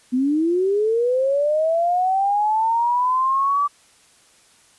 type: linear sweep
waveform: sine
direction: up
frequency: 244.2 to 1162 Hz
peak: -16 dBFS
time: 0.12-3.68 s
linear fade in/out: 20 ms
effects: white hiss -54 dBFS RMS until 4.78 s + resampled to 24000 Hz